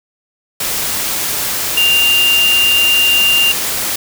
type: tone in noise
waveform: sine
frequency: 2794 Hz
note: F7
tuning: in tune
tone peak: -9 dBFS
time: 1.77-3.52 s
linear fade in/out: 5 ms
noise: white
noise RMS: -18 dBFS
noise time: 0.6-3.96 s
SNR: +6 dB
effects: none